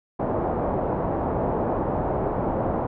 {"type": "low-pass noise", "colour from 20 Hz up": "white", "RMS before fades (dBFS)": -25, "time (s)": [0.19, 2.87], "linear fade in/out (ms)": 10, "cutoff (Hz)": 830, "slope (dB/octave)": 24, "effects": []}